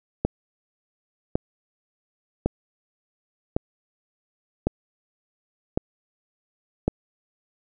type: click train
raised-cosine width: 2 ms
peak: -7 dBFS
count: 7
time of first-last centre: 0.25-6.88 s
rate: 0.905 Hz
effects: none